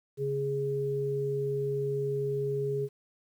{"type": "tone pair together", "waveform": "sine", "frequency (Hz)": [138.59, 414.4], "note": ["C#3", "G#4"], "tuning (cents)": [0, -4], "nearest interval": "octave + perfect fifth", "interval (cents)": 1896, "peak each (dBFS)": [-33, -29], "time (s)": [0.17, 2.89], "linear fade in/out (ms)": 50, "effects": ["10-bit"]}